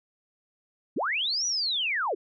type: linear two-way sweep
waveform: sine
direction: up then down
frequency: 142.2 to 5960 to 309.8 Hz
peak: -25 dBFS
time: 0.96-2.15 s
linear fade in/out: 10 ms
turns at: 1.46 s
effects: none